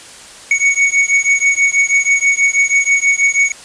square beating tone pair, 2225 / 2231.2 Hz, C#7 / C#7, +6 / +11 cents, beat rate 6.2 Hz, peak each -14 dBFS, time 0.51-3.52 s, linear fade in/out 2 ms, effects white hiss -36 dBFS RMS until 3.64 s + resampled to 22050 Hz

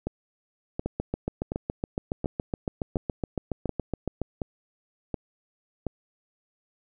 two click trains, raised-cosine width 2 ms, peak -14 / -15 dBFS, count 25 / 9, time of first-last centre 0.86-4.217 / 0.07-5.867 s, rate 7.15 / 1.38 Hz, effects none

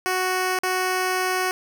10% pulse tone with dropouts, 370 Hz, F#4, in tune, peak -13 dBFS, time 0.06-1.51 s, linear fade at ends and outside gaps 0 ms, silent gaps 0.588-0.634 s, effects none

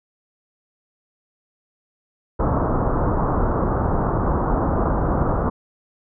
pink low-pass noise, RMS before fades -20 dBFS, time 2.39-5.5 s, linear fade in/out 10 ms, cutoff 1300 Hz, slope 48 dB/octave, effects none

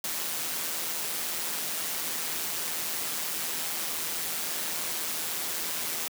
white noise with amplitude modulation, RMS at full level -30 dBFS, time 0.04-6.08 s, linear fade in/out 2 ms, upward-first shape sine, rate 163 Hz, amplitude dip 45%, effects high-pass 150 Hz 12 dB/octave

